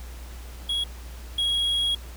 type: tone pair in turn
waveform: triangle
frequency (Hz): 3322 / 3307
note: G#7 / G#7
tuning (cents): 0 / -8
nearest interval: unison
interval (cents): 8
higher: first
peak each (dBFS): -22 / -20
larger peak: second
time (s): 0.69-0.84 / 1.38-1.95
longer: second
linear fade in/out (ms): 5
effects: added 60 Hz sine -37 dBFS peak until 2.16 s + pink hiss -47 dBFS RMS until 2.16 s